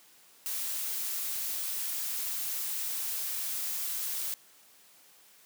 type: noise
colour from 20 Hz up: blue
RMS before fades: -34 dBFS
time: 0.46-4.34 s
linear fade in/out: 0 ms
effects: white hiss -59 dBFS RMS until 5.45 s + high-pass 150 Hz 12 dB/octave